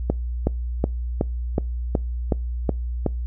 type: click train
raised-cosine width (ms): 2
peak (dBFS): -6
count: 9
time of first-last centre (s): 0.1-3.063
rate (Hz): 2.7
effects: noise-tail reverb RT60 0.3 s tail -26 dB re dry + added 60 Hz sine -24 dBFS peak until 3.26 s